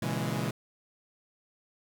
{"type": "chord", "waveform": "sawtooth", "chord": "A# half-diminished seventh", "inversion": "none", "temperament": "equal with one note detuned", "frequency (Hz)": [119.33, 138.59, 164.81, 207.7], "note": ["A#2", "C#3", "E3", "G#3"], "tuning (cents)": [41, 0, 0, 0], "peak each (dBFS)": -31, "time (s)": [0.02, 0.51], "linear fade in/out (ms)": 5, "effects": ["10-bit"]}